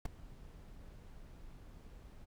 brown noise with ADSR envelope, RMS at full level -30 dBFS, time 0.05-2.26 s, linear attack 7 ms, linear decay 7 ms, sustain -23 dB, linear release 25 ms, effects none

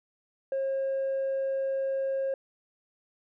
triangle tone with tanh clipping, 539 Hz, C#5, 49 cents flat, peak -27 dBFS, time 0.52-2.34 s, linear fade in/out 2 ms, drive 6 dB, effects none

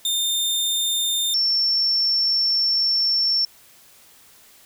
sawtooth / sine tone pair in turn, 3619 / 5422 Hz, A7 / E8, +48 / +48 cents, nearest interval perfect fifth, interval 700 cents, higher second, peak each -17 dBFS, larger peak neither, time 0.05-1.34 / 1.34-3.45 s, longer second, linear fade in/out 2 ms, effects white hiss -51 dBFS RMS until 4.65 s

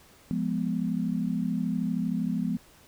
sine chord, F diminished, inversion none, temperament equal, 174.61 / 207.7 / 246.9 Hz, F3 / Ab3 / Cb4, 0 / 0 / 0 cents, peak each -30 dBFS, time 0.31-2.57 s, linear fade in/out 0 ms, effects pink hiss -56 dBFS RMS until 2.87 s

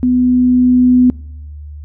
sine tone with level ramp, 250 Hz, B3, 21 cents sharp, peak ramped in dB -9 to -5 dBFS, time 0.03-1.1 s, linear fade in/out 0 ms, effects noise-tail reverb RT60 0.8 s tail -25 dB re dry + added 74 Hz sine -27 dBFS peak until 1.84 s

